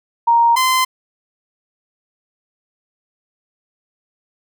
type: tone pair in turn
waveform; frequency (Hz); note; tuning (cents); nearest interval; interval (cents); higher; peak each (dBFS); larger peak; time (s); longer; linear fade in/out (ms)
sine / sawtooth; 934 / 1032.5; A#5 / C6; +3 / -23; major second; 174; second; -9; neither; 0.27-0.56 / 0.56-0.85; neither; 10
effects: none